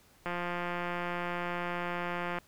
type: click train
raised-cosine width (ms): 0.5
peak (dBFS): -20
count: 373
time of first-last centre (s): 0.26-2.386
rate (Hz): 175
effects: pink hiss -62 dBFS RMS until 2.47 s